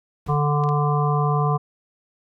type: noise with exponential decay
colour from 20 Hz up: brown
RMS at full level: -32 dBFS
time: 0.26-0.55 s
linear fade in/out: 5 ms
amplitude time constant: 62 ms
type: harmonic tone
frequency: 146.83 Hz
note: D3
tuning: in tune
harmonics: 1 / 3 / 5 / 7 / 8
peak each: -19 / -27 / -27 / -26 / -28 dBFS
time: 0.28-1.58 s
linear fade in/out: 20 ms
type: clicks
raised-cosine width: 0.2 ms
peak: -24 dBFS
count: 2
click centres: 0.638 / 0.69 s
effects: none